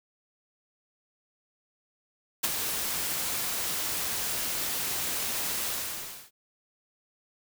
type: noise with ADSR envelope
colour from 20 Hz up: white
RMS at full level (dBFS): -24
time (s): 2.43-6.31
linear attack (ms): 14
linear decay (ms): 23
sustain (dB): -7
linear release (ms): 650
effects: none